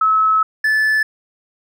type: tone pair in turn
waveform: sine / triangle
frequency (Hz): 1294 / 1740.9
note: E6 / A6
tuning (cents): -32 / -19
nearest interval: perfect fourth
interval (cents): 513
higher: second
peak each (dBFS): -11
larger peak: neither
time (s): 0.01-0.43 / 0.64-1.03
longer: first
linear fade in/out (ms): 5
effects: none